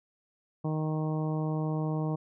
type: harmonic tone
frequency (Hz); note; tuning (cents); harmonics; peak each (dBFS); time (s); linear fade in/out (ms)
155.56; D#3; 0; 1 / 2 / 3 / 4 / 5 / 6 / 7; -29 / -35 / -39 / -41 / -43 / -45 / -46; 0.64-2.16; 10
effects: none